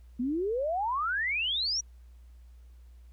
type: exponential sweep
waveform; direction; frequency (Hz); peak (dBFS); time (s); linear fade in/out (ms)
sine; up; 234 to 5920; -27; 0.19-1.81; 10
effects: added 60 Hz sine -49 dBFS peak until 3.12 s + pink hiss -71 dBFS RMS until 3.12 s